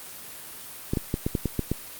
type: clicks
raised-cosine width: 3 ms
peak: -11 dBFS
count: 8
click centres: 0.935 / 0.972 / 1.141 / 1.265 / 1.352 / 1.457 / 1.593 / 1.716 s
effects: white hiss -41 dBFS RMS until 1.99 s + Opus 32 kbps